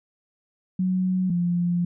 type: tone pair in turn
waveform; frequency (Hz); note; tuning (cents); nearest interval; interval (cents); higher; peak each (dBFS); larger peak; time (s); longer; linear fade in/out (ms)
sine; 185 / 174.62; F#3 / F3; 0 / 0; minor second; 100; first; -20; neither; 0.79-1.3 / 1.3-1.85; second; 5
effects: none

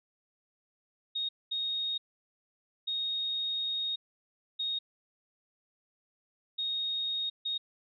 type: tone bursts at uneven times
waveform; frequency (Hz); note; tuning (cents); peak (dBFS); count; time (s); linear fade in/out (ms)
sine; 3729; A#7; 0; -30; 6; 1.15-1.29 / 1.51-1.98 / 2.87-3.96 / 4.59-4.79 / 6.58-7.3 / 7.45-7.58; 10
effects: none

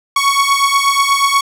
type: beating tone pair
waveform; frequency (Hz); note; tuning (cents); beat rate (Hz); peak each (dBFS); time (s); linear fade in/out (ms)
sawtooth; 1108.7 / 1117; C#6 / C#6; 0 / +13; 8.3; -10; 0.16-1.41; 5
effects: low-pass 12000 Hz 12 dB/octave

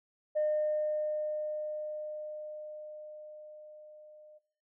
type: tone with level ramp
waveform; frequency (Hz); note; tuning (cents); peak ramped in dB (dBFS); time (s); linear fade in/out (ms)
sine; 608; D#5; -40; -25 to -53; 0.35-4.39; 20
effects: noise-tail reverb RT60 0.5 s tail -17 dB re dry + tanh soft clip ceiling -23 dBFS

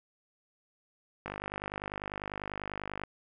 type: click train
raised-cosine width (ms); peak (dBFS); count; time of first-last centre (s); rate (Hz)
0.5; -21; 90; 1.26-3.036; 50.1
effects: none

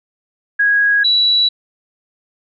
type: tone pair in turn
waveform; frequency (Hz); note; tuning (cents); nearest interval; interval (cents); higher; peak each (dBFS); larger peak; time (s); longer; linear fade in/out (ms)
sine; 1652 / 3929; G#6 / B7; -10 / -10; octave + minor third; 1500; second; -10; neither; 0.59-1.04 / 1.04-1.49; neither; 10
effects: none

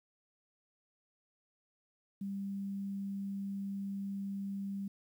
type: tone with quantisation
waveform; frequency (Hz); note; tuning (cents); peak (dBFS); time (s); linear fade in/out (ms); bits
sine; 197.6; G3; +14; -36; 2.21-4.88; 5; 11
effects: none

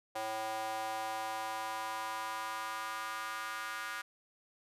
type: tone with high-pass filter sweep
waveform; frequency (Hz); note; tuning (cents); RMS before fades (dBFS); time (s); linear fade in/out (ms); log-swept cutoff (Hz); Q
square; 110; A2; 0; -39; 0.15-4.02; 10; 670 to 1400; 3.1
effects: resampled to 32000 Hz

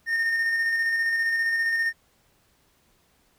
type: tone with tremolo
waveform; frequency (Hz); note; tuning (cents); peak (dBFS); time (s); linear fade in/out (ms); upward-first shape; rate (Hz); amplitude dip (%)
triangle; 1829; A#6; -33; -19; 0.06-1.93; 50; square; 15; 25
effects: pink hiss -64 dBFS RMS until 3.38 s

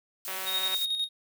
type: noise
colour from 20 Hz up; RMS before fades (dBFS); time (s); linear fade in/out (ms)
blue; -37; 0.25-0.85; 0
type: click train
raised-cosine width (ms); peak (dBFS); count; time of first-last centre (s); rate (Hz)
0.3; -21; 89; 0.28-0.746; 189
type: tone with tremolo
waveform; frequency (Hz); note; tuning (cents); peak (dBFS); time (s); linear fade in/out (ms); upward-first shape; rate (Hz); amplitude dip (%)
triangle; 3731; A#7; +1; -24; 0.45-1.09; 50; square; 11; 45
effects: high-pass 400 Hz 12 dB/octave

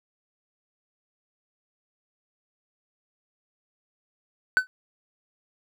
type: tone with exponential decay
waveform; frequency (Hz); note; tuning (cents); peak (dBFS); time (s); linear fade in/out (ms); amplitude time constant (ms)
triangle; 1512; F#6; +37; -10; 4.57-4.67; 0; 20
effects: none

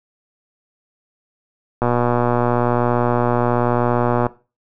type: click train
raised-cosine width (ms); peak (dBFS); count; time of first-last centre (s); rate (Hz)
1; -4; 297; 1.82-4.266; 121
effects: noise-tail reverb RT60 0.3 s tail -17 dB re dry

